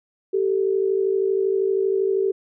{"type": "tone pair together", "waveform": "sine", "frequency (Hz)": [387.3, 440], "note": ["G4", "A4"], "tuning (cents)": [-21, 0], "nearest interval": "major second", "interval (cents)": 221, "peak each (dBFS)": [-19, -24], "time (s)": [0.33, 2.32], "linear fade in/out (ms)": 10, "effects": []}